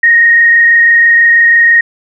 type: tone with frequency modulation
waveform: sine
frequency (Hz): 1864.7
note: A#6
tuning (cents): 0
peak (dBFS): -3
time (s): 0.03-1.81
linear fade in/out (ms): 5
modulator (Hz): 26.1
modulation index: 0.7
effects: none